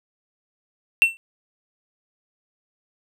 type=tone with exponential decay; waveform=triangle; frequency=2701 Hz; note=E7; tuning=42 cents sharp; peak=-6 dBFS; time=1.02-1.17 s; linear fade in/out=0 ms; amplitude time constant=32 ms; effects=none